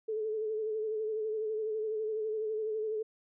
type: tone with vibrato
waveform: sine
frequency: 433.8 Hz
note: A4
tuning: 25 cents flat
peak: -31 dBFS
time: 0.08-3.03 s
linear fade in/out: 10 ms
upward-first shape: sine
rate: 12 Hz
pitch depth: 40 cents each way
effects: none